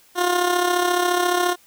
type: tone with amplitude modulation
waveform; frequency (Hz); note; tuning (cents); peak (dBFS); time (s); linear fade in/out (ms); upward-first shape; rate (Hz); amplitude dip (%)
15% pulse; 355.5; F4; +31; -9; 0.15-1.56; 50; sine; 34.4; 55
effects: white hiss -54 dBFS RMS until 1.66 s